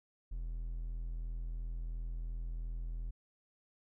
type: tone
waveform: triangle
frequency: 41.44 Hz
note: E1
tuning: 10 cents sharp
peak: -35 dBFS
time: 0.31-3.11 s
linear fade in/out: 10 ms
effects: none